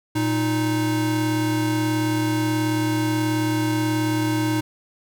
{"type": "tone pair together", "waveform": "square", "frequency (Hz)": [116.54, 311.1], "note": ["A#2", "D#4"], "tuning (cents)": [0, 0], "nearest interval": "octave + perfect fourth", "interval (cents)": 1700, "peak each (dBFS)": [-25, -22], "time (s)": [0.15, 4.61], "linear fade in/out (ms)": 10, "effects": []}